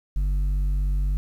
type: tone with low-pass filter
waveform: square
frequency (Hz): 48.21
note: G1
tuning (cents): -28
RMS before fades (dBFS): -23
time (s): 0.16-1.17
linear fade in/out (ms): 0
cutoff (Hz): 110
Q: 0.87
effects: 9-bit